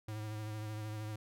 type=tone with vibrato; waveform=square; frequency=107.4 Hz; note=A2; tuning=41 cents flat; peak=-40 dBFS; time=0.08-1.16 s; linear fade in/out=5 ms; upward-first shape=triangle; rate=13 Hz; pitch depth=33 cents each way; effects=none